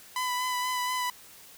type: tone with vibrato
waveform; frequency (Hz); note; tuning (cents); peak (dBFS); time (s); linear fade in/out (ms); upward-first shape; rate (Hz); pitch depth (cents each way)
sawtooth; 1000; B5; +21; -24; 0.16-1.1; 2; sine; 4.2; 19
effects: white hiss -51 dBFS RMS until 1.57 s